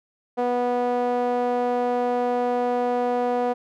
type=tone with band-pass filter; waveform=sawtooth; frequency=245.1 Hz; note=B3; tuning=13 cents flat; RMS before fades=-23 dBFS; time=0.37-3.54 s; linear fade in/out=20 ms; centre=620 Hz; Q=3; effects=none